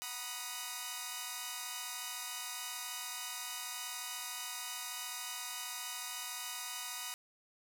5% pulse chord, B major seventh, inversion second, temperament equal with one note detuned, 740 / 947 / 987.8 / 1244.5 Hz, F#5 / A#5 / B5 / D#6, 0 / +27 / 0 / 0 cents, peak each -36 / -35 / -34 / -32 dBFS, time 0.02-7.14 s, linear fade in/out 0 ms, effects none

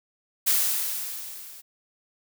blue noise with level ramp, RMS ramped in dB -20 to -45 dBFS, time 0.46-1.62 s, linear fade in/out 20 ms, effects none

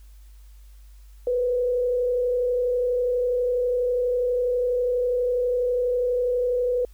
sine tone with frequency modulation, 493.9 Hz, B4, in tune, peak -20 dBFS, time 1.27-6.85 s, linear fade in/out 2 ms, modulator 32.2 Hz, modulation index 0.39, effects added 50 Hz sine -44 dBFS peak until 6.93 s + white hiss -62 dBFS RMS until 6.93 s

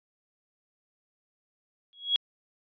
sine tone with exponential growth, 3322 Hz, G#7, in tune, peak -18 dBFS, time 1.93-2.16 s, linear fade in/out 0 ms, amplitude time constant 49 ms, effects resampled to 11025 Hz

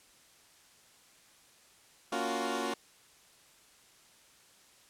15% pulse chord, Gb major seventh, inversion first, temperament equal with one note detuned, 233.1 / 279.9 / 349.2 / 370 Hz, Bb3 / Db4 / F4 / Gb4, 0 / +17 / 0 / 0 cents, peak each -31 dBFS, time 2.12-2.74 s, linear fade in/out 5 ms, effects white hiss -61 dBFS RMS until 4.89 s + low-pass 10000 Hz 12 dB/octave

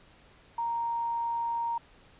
sine tone with quantisation, 932.3 Hz, A#5, in tune, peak -28 dBFS, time 0.58-1.78 s, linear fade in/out 5 ms, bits 9, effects pink hiss -58 dBFS RMS until 2.19 s + resampled to 8000 Hz

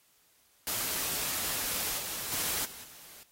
white noise with level steps, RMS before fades -33 / -37 / -32 / -46 / -51 dBFS, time 0.67-3.23 s, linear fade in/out 0 ms, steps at 1.97 / 2.31 / 2.64 / 2.83 s, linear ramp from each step 20 ms, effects white hiss -66 dBFS RMS until 3.31 s + AAC 48 kbps

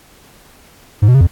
triangle tone with pitch steps, 103.6 / 124.5 / 135.8 / 85.6 Hz, G#2 / B2 / C#3 / F2, -4 / +14 / -35 / -34 cents, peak -3 dBFS, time 1.02-1.272 s, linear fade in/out 10 ms, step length 63 ms, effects pink hiss -46 dBFS RMS until 1.31 s + AAC 64 kbps

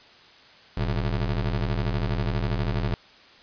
30% pulse ring-modulated tone, 78.5 Hz, D#2, 16 cents sharp, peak -18 dBFS, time 0.77-2.94 s, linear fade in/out 0 ms, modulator 33.1 Hz, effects white hiss -51 dBFS RMS until 3.42 s + resampled to 11025 Hz

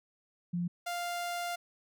sine / sawtooth tone pair in turn, 174.61 / 698.4 Hz, F3 / F5, 0 / 0 cents, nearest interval 2 octaves, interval 2400 cents, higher second, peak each -30 / -30 dBFS, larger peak neither, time 0.53-0.68 / 0.86-1.56 s, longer second, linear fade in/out 10 ms, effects none

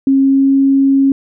sine tone with pitch glide, 270.7 to 272.7 Hz, C#4 to C#4, -41 to -28 cents, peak -7 dBFS, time 0.07-1.12 s, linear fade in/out 2 ms, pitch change +13 cents, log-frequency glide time 0.18-0.55 s, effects none

